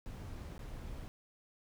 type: noise with dropouts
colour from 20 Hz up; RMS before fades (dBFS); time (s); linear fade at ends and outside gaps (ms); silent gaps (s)
brown; -45; 0.06-1.08; 0; 0.579-0.592
effects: none